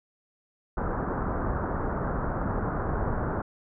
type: low-pass noise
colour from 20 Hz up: pink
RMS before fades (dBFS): -29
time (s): 0.77-3.42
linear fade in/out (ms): 5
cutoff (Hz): 1500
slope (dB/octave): 48
effects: none